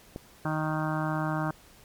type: click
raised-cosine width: 2 ms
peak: -22 dBFS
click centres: 0.161 s
type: harmonic tone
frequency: 155.56 Hz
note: D#3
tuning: in tune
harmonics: 1 / 2 / 4 / 5 / 6 / 7 / 8 / 9 / 10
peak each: -30 / -33 / -36 / -37 / -38 / -38 / -39 / -40 / -40 dBFS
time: 0.45-1.51 s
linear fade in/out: 2 ms
effects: pink hiss -55 dBFS RMS until 1.84 s + MP3 96 kbps